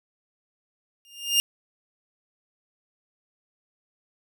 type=tone with exponential growth; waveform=sawtooth; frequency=2812 Hz; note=F7; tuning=11 cents sharp; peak=-12 dBFS; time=1.05-1.4 s; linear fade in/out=0 ms; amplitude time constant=76 ms; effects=none